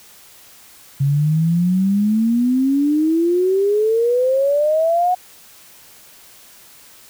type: exponential sweep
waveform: sine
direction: up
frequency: 136.4 to 737 Hz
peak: -13 dBFS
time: 1-5.15 s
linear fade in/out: 10 ms
effects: white hiss -45 dBFS RMS until 7.09 s